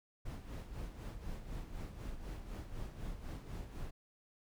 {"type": "noise with tremolo", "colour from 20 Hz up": "brown", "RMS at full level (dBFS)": -42, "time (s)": [0.25, 3.91], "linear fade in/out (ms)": 10, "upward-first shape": "sine", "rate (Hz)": 4, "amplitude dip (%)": 60, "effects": []}